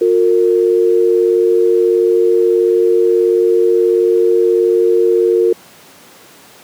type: tone pair together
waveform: sine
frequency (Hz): 358.3 / 456.8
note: F4 / A#4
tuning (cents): +44 / -35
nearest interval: major third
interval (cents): 421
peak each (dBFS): -11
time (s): 0.01-5.53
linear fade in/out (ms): 5
effects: pink hiss -41 dBFS RMS until 6.63 s + high-pass 200 Hz 12 dB/octave